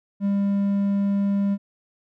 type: tone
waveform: triangle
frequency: 199.7 Hz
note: G3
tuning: 32 cents sharp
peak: -17 dBFS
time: 0.2-1.58 s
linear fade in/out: 50 ms
effects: none